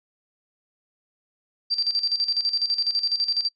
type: tone with tremolo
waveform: sine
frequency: 4699 Hz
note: D8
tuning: in tune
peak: -19 dBFS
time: 1.7-3.49 s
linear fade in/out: 20 ms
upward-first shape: square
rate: 12 Hz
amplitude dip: 70%
effects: noise-tail reverb RT60 0.1 s tail -24 dB re dry + resampled to 16000 Hz